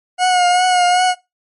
40% pulse tone with vibrato, 723 Hz, F#5, 40 cents flat, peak -10 dBFS, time 0.18-1.15 s, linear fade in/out 50 ms, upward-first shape triangle, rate 2.6 Hz, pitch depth 38 cents each way, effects noise-tail reverb RT60 0.2 s tail -20 dB re dry + MP3 48 kbps

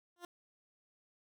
15% pulse tone with exponential growth, 349.7 Hz, F4, 2 cents sharp, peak -35 dBFS, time 0.16-0.25 s, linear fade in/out 2 ms, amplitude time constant 18 ms, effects none

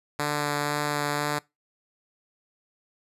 5% pulse tone with vibrato, 146.83 Hz, D3, in tune, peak -14 dBFS, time 0.19-1.39 s, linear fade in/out 5 ms, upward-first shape sine, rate 2 Hz, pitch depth 10 cents each way, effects noise-tail reverb RT60 0.2 s tail -22 dB re dry + resampled to 32000 Hz

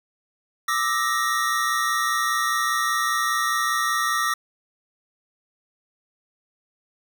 square tone cluster, 1185 / 1310 / 1873 Hz, D6 / E6 / A#6, +15 / -11 / +8 cents, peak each -26 dBFS, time 0.68-4.34 s, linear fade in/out 5 ms, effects none

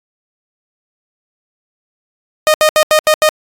sawtooth tone bursts at uneven times, 617 Hz, D#5, 15 cents flat, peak -3 dBFS, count 6, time 2.47-2.54 / 2.61-2.69 / 2.76-2.83 / 2.91-2.99 / 3.07-3.14 / 3.22-3.29 s, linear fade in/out 0 ms, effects AAC 48 kbps

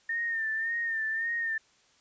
sine tone with vibrato, 1814 Hz, A#6, 48 cents flat, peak -28 dBFS, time 0.09-1.58 s, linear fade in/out 5 ms, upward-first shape sine, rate 1.8 Hz, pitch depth 51 cents each way, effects white hiss -64 dBFS RMS until 2 s + resampled to 16000 Hz

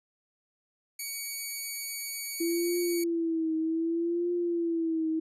5% pulse tone, 2252 Hz, C#7, 27 cents sharp, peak -24 dBFS, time 0.99-3.04 s, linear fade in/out 5 ms
sine tone with vibrato, 334 Hz, E4, 23 cents sharp, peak -26 dBFS, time 2.4-5.2 s, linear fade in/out 10 ms, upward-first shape triangle, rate 0.65 Hz, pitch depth 89 cents each way
effects resampled to 32000 Hz

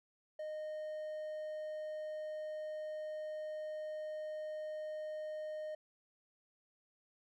triangle tone, 616 Hz, D#5, 17 cents flat, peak -38 dBFS, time 0.39-5.75 s, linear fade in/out 5 ms, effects none

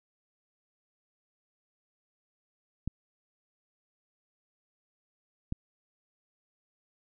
clicks, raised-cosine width 5 ms, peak -19 dBFS, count 2, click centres 2.876 / 5.524 s, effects none

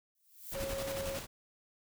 violet noise with exponential growth, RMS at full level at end -40 dBFS, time 0.15-0.54 s, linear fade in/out 2 ms, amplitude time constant 84 ms
pink noise with tremolo, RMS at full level -39 dBFS, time 0.51-1.27 s, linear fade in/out 50 ms, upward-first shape square, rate 11 Hz, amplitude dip 40%
sine tone, 547 Hz, C#5, 23 cents flat, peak -37 dBFS, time 0.55-1.18 s, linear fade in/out 5 ms
effects none

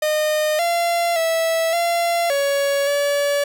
45% pulse tone with pitch steps, 612 / 686 / 655 / 685 / 561 / 572 Hz, D#5 / F5 / E5 / F5 / C#5 / D5, -29 / -31 / -11 / -34 / +21 / -46 cents, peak -17 dBFS, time 0.02-3.44 s, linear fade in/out 5 ms, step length 570 ms, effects none

